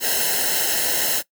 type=noise with comb filter; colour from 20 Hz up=white; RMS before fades=-21 dBFS; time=0-1.23 s; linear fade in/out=50 ms; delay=0.85 ms; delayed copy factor=-0.9; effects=noise-tail reverb RT60 0.1 s tail -20 dB re dry